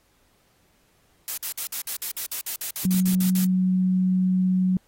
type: noise bursts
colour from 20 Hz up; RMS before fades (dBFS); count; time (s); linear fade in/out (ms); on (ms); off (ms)
blue; -29; 15; 1.28-3.446; 0; 94; 54
type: tone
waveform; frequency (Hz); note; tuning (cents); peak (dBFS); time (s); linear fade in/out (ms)
sine; 185; F#3; 0; -18; 2.85-4.77; 2
effects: pink hiss -64 dBFS RMS until 4.87 s + AAC 48 kbps